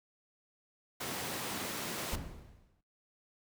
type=high-pass noise; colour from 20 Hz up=pink; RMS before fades=-39 dBFS; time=1-2.16 s; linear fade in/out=10 ms; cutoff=170 Hz; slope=12 dB/octave
type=noise with exponential decay; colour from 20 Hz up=brown; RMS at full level=-35 dBFS; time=2.12-2.81 s; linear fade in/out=5 ms; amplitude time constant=150 ms
effects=noise-tail reverb RT60 0.2 s tail -20 dB re dry